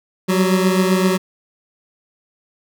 25% pulse beating tone pair, 185 / 192.7 Hz, F#3 / G3, 0 / -29 cents, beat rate 7.7 Hz, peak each -11 / -16 dBFS, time 0.28-1.18 s, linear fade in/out 20 ms, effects none

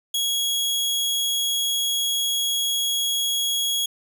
sawtooth tone, 3322 Hz, G#7, in tune, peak -18 dBFS, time 0.14-3.86 s, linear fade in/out 5 ms, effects none

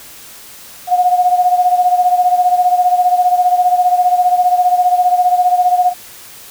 sine beating tone pair, 719 / 734 Hz, F#5 / F#5, -50 / -14 cents, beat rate 15 Hz, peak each -10 / -15 dBFS, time 0.87-5.94 s, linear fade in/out 50 ms, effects white hiss -36 dBFS RMS until 6.5 s

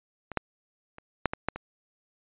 clicks, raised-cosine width 0.5 ms, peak -22 / -10 / -29 / -7 / -15 / -11 / -21 dBFS, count 7, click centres 0.317 / 0.373 / 0.984 / 1.257 / 1.335 / 1.486 / 1.56 s, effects resampled to 8000 Hz

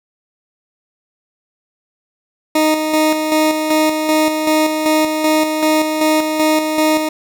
20% pulse tone with tremolo, 310.4 Hz, D#4, 4 cents flat, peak -6 dBFS, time 2.55-7.09 s, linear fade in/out 5 ms, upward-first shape square, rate 2.6 Hz, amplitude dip 45%, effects none

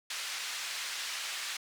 pink band-pass noise, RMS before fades -38 dBFS, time 0.1-1.57 s, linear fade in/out 5 ms, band 1900 to 7100 Hz, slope 12 dB/octave, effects none

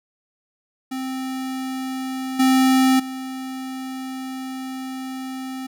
square tone with level steps, 261.6 Hz, C4, in tune, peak -26 / -14 / -29 dBFS, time 0.91-5.67 s, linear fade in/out 10 ms, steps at 2.39 / 2.99 s, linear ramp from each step 10 ms, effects none

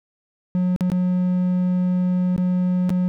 triangle tone with dropouts, 181.2 Hz, F#3, 36 cents flat, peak -15 dBFS, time 0.55-3.08 s, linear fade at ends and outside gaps 0 ms, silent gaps 0.762-0.808 / 0.901-0.918 / 2.363-2.379 / 2.894-2.903 s, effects none

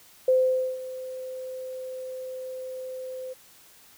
sine tone with ADSR envelope, 515 Hz, C5, 28 cents flat, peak -16 dBFS, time 0.28-3.34 s, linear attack 4 ms, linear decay 490 ms, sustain -17 dB, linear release 18 ms, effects white hiss -54 dBFS RMS until 3.97 s

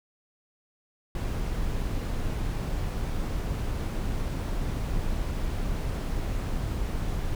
brown noise, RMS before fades -29 dBFS, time 1.15-7.35 s, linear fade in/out 2 ms, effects none

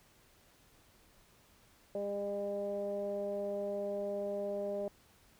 15% pulse tone with low-pass filter, 201.9 Hz, G#3, 49 cents flat, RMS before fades -37 dBFS, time 1.95-4.88 s, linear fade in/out 2 ms, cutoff 550 Hz, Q 8.8, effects pink hiss -65 dBFS RMS until 5.39 s

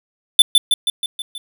square tone with echo, 3520 Hz, A7, in tune, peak -4 dBFS, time 0.39-0.42 s, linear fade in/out 2 ms, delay 160 ms, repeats 6, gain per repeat -4 dB, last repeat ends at 1.38 s, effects none

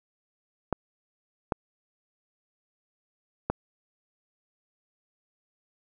clicks, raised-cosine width 1 ms, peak -11 dBFS, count 3, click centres 0.727 / 1.522 / 3.5 s, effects none

